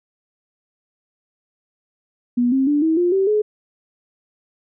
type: tone with pitch steps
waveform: sine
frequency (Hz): 243.2 / 266.7 / 292.6 / 320.9 / 352 / 386.1 / 423.4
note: B3 / C4 / D4 / E4 / F4 / G4 / G#4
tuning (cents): -26 / +33 / -6 / -46 / +14 / -26 / +33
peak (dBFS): -14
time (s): 2.37-3.42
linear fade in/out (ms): 10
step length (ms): 150
effects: none